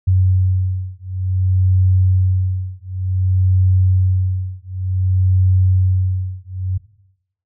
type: beating tone pair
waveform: sine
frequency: 92.8 / 93.35 Hz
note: F#2 / F#2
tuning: +6 / +16 cents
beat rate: 0.55 Hz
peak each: -16 dBFS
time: 0.07-6.78 s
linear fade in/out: 10 ms
effects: noise-tail reverb RT60 0.8 s tail -17 dB re dry